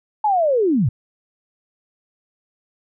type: linear sweep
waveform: sine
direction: down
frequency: 875 to 97.9 Hz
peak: -14 dBFS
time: 0.24-0.89 s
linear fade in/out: 5 ms
effects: none